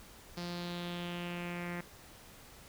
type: tone with low-pass filter sweep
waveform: sawtooth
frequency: 174.61 Hz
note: F3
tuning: in tune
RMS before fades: -40 dBFS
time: 0.37-1.81 s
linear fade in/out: 5 ms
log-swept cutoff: 4900 to 2000 Hz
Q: 3.7
effects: pink hiss -55 dBFS RMS until 2.68 s